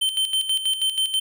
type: tone with tremolo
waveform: square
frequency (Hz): 3097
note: G7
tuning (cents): -22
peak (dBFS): -19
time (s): 0.01-1.2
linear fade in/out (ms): 10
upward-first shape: square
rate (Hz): 6.2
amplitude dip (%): 65
effects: none